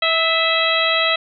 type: harmonic tone with a mistuned harmonic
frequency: 651 Hz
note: E5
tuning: 22 cents flat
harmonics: 1 / 2 / 3 / 4 / 5 / 6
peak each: -22 / -22 / -22 / -22 / -22 / -22 dBFS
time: 0.02-1.16 s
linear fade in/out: 5 ms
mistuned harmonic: 3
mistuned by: +36 cents
effects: none